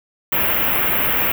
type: band-stop noise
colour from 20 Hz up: white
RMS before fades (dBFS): -18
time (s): 0.32-1.32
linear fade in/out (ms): 5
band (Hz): 3000 to 13000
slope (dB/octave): 48
effects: none